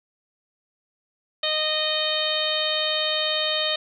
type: harmonic tone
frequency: 617 Hz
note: D#5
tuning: 15 cents flat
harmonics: 1 / 2 / 3 / 4 / 5 / 6 / 7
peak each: -28 / -34 / -32 / -34 / -27 / -27 / -31 dBFS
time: 1.43-3.76 s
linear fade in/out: 5 ms
effects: none